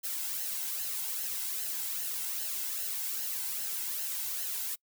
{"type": "noise with flanger", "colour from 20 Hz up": "blue", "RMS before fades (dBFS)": -35, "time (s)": [0.03, 4.76], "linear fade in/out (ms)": 20, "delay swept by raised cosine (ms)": [0.84, 1.72], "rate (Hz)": 2.5, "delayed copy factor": -0.55, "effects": ["noise-tail reverb RT60 0.1 s tail -26 dB re dry"]}